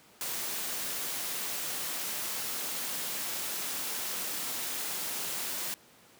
white noise, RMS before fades -35 dBFS, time 0.21-5.74 s, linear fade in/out 0 ms, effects pink hiss -58 dBFS RMS until 6.19 s + high-pass 150 Hz 12 dB/octave

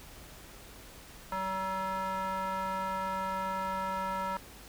square tone with band-pass filter, 190 Hz, F#3, 46 cents sharp, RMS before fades -34 dBFS, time 1.32-4.37 s, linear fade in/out 2 ms, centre 1100 Hz, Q 3.5, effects added 50 Hz sine -56 dBFS peak until 4.68 s + pink hiss -51 dBFS RMS until 4.68 s

